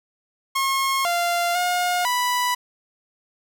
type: tone with pitch steps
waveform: sawtooth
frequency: 1081 / 694 / 715 / 987 Hz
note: C#6 / F5 / F5 / B5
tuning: -44 / -11 / +41 / -1 cents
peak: -16 dBFS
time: 0.55-2.55 s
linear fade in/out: 10 ms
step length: 500 ms
effects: none